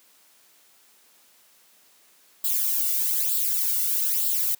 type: noise with flanger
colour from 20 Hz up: violet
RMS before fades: -24 dBFS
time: 2.44-4.55 s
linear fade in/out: 5 ms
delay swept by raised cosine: 0.24 to 1.44 ms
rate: 1.1 Hz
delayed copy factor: +0.7
effects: white hiss -58 dBFS RMS until 4.59 s + high-pass 200 Hz 12 dB/octave